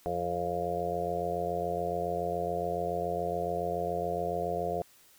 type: harmonic tone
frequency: 87.1 Hz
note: F2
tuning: 4 cents flat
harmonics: 1 / 2 / 4 / 5 / 6 / 7 / 8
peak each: -43 / -40 / -42 / -36 / -36 / -39 / -33 dBFS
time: 0.06-4.82 s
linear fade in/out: 0 ms
effects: white hiss -60 dBFS RMS until 5.18 s